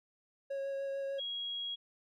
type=tone with vibrato; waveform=triangle; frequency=549 Hz; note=C#5; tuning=17 cents flat; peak=-33 dBFS; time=0.5-1.2 s; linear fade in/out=10 ms; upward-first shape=sine; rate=6.7 Hz; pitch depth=10 cents each way
type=tone; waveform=sine; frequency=3300 Hz; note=G#7; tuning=12 cents flat; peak=-36 dBFS; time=1.18-1.76 s; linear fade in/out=20 ms
effects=none